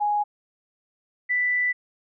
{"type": "tone pair in turn", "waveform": "sine", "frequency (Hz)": [830.6, 1981.1], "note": ["G#5", "B6"], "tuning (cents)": [0, 5], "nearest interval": "octave + minor third", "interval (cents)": 1505, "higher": "second", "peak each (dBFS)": [-20, -20], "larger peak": "neither", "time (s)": [[0, 0.24], [1.29, 1.73]], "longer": "second", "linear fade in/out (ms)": 20, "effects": []}